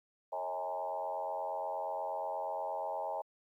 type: tone with frequency modulation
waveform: sine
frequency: 729 Hz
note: F#5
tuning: 26 cents flat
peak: -34 dBFS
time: 0.32-3.22 s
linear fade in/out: 10 ms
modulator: 88.4 Hz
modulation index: 2.3
effects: high-pass 400 Hz 12 dB/octave + 12-bit